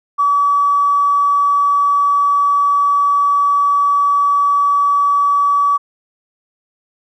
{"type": "tone with tanh clipping", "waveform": "triangle", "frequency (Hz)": 1143, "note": "D6", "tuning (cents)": -47, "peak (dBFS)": -10, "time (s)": [0.18, 5.78], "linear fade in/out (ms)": 20, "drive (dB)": 3, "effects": []}